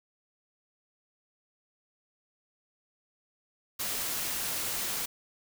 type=noise; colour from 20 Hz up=white; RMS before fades=-33 dBFS; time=3.79-5.06 s; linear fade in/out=10 ms; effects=none